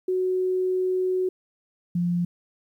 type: tone pair in turn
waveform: sine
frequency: 370 / 174.62 Hz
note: F#4 / F3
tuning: 0 / 0 cents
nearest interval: octave + minor second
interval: 1300 cents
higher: first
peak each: -21 dBFS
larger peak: neither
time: 0.08-1.29 / 1.95-2.25 s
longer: first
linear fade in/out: 5 ms
effects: 10-bit